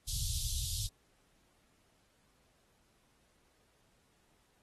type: band-stop noise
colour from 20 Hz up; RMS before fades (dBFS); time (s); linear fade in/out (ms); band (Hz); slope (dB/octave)
pink; -36; 0.07-0.88; 20; 130 to 3400; 48
effects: pink hiss -72 dBFS RMS until 4.62 s + AAC 32 kbps